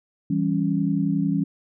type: chord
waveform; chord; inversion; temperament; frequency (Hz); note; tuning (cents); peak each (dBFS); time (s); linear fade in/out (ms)
sine; C# diminished; first; equal; 164.81 / 196 / 277.2; E3 / G3 / C#4; 0 / 0 / 0; -24; 0.3-1.44; 5
effects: none